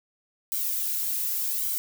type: noise with flanger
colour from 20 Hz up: violet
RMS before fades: -28 dBFS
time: 0.52-1.78 s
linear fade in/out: 0 ms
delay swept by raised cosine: 1.1 to 2.7 ms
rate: 0.86 Hz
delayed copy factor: -0.65
effects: none